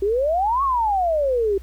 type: exponential two-way sweep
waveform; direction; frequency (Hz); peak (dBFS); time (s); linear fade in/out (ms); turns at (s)
sine; up then down; 381.2 to 1132 to 381.2; -17; 0.02-1.58; 5; 0.63
effects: added 60 Hz sine -35 dBFS peak until 1.62 s + pink hiss -54 dBFS RMS until 1.62 s